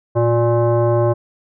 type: tone with frequency modulation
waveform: sine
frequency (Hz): 115.4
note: A#2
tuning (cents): -17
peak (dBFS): -12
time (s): 0.15-1.14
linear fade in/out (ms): 20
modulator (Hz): 472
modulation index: 1.3
effects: none